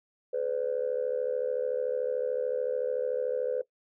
sine tone with amplitude modulation, 504 Hz, B4, 35 cents sharp, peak -22 dBFS, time 0.33-3.62 s, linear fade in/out 10 ms, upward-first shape sine, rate 73.6 Hz, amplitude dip 95%, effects noise-tail reverb RT60 0.1 s tail -19 dB re dry + tanh soft clip ceiling -20 dBFS

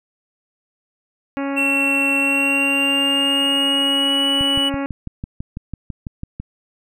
harmonic tone, 277.2 Hz, C#4, in tune, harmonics 1 / 2 / 3 / 4 / 5 / 6 / 7 / 8 / 9 / 10, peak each -22 / -28 / -32 / -34 / -36 / -38 / -39 / -40 / -41 / -42 dBFS, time 1.37-4.86 s, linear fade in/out 0 ms
triangle tone with pitch glide, 2714 to 2943 Hz, E7 to F#7, +50 to -10 cents, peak -15 dBFS, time 1.56-4.7 s, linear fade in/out 20 ms, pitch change +140 cents, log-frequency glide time 2.18-4.28 s
click train, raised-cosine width 5 ms, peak -15 dBFS, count 13, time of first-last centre 4.41-6.4 s, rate 6.03 Hz
effects none

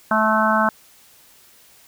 harmonic tone with a mistuned harmonic, 218 Hz, A3, 16 cents flat, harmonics 1 / 3 / 4 / 5 / 6 / 7, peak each -22 / -22 / -22 / -22 / -22 / -22 dBFS, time 0.11-0.69 s, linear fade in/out 2 ms, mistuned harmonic 5, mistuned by -16 cents, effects white hiss -51 dBFS RMS until 1.87 s

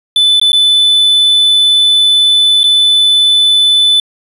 triangle tone with dropouts, 3502 Hz, A7, 9 cents flat, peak -4 dBFS, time 0.16-4 s, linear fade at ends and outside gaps 2 ms, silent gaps 0.398-0.414 / 0.52-0.53 / 2.633-2.64 s, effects resampled to 32000 Hz + 7-bit

